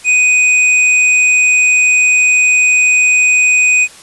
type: tone with hard clipping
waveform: sine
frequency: 2493 Hz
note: D#7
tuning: 3 cents sharp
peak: -8 dBFS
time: 0.04-3.88 s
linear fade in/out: 50 ms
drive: 16 dB
effects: white hiss -37 dBFS RMS until 4.02 s + resampled to 24000 Hz